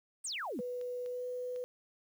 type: exponential sweep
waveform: sine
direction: down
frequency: 9450 to 181.2 Hz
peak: -36 dBFS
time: 0.24-0.61 s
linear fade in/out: 10 ms
type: tone with pitch glide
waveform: sine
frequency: 493.9 to 497.6 Hz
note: B4 to B4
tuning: 0 to +13 cents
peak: -36 dBFS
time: 0.59-1.64 s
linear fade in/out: 0 ms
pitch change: +13 cents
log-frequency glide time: 1.09-1.25 s
type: clicks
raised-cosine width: 0.2 ms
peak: -39 dBFS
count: 3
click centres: 0.813 / 1.061 / 1.561 s
effects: 10-bit